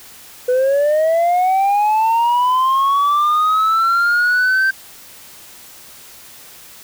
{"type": "linear sweep", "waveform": "sine", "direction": "up", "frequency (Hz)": [492.5, 1568], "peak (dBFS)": -9, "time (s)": [0.48, 4.71], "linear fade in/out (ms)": 10, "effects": ["tanh soft clip ceiling -11 dBFS", "white hiss -40 dBFS RMS until 6.83 s"]}